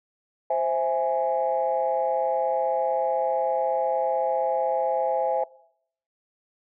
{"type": "chord", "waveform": "sine", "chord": "C augmented", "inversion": "none", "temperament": "equal", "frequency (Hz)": [523.3, 659.3, 830.6], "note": ["C5", "E5", "G#5"], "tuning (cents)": [0, 0, 0], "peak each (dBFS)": -25, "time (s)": [0.5, 5.44], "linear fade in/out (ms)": 5, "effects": ["noise-tail reverb RT60 0.7 s tail -22 dB re dry", "tanh soft clip ceiling -13 dBFS"]}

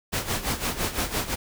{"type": "noise with tremolo", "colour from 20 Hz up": "pink", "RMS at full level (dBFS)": -25, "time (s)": [0.12, 1.36], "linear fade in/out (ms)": 20, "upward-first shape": "sine", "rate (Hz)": 5.9, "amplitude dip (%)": 75, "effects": []}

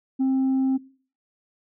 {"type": "tone", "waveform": "sine", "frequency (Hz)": 264.5, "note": "C4", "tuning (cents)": 19, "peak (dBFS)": -16, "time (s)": [0.19, 0.78], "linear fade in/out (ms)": 20, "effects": ["noise-tail reverb RT60 0.4 s tail -19 dB re dry", "tanh soft clip ceiling -18 dBFS"]}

